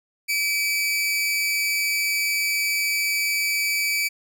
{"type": "tone pair together", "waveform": "sawtooth", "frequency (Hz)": [2302, 2489], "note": ["D7", "D#7"], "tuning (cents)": [-35, 0], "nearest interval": "minor second", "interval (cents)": 135, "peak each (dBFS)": [-18, -29], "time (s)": [0.28, 4.09], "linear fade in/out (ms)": 20, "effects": []}